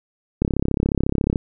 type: click train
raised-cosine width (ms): 3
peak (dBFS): -6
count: 33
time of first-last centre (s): 0.42-1.358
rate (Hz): 34.1
effects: none